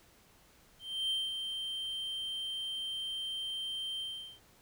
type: tone with ADSR envelope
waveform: triangle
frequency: 3136 Hz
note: G7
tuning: in tune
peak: -28 dBFS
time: 0.79-4.4 s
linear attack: 310 ms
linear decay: 210 ms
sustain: -6 dB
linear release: 400 ms
effects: pink hiss -63 dBFS RMS until 4.61 s